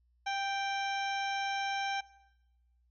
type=harmonic tone with a mistuned harmonic; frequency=784 Hz; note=G5; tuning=in tune; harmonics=1 / 2 / 3 / 4 / 5 / 7 / 8; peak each=-33 / -39 / -41 / -44 / -46 / -48 / -52 dBFS; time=0.26-2.01 s; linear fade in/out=10 ms; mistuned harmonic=1; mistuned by=+15 cents; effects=noise-tail reverb RT60 1.0 s tail -21 dB re dry + added 60 Hz sine -67 dBFS peak until 2.9 s